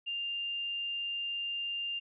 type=tone; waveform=sine; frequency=2797 Hz; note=F7; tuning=2 cents sharp; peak=-33 dBFS; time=0.06-2 s; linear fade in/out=20 ms; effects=none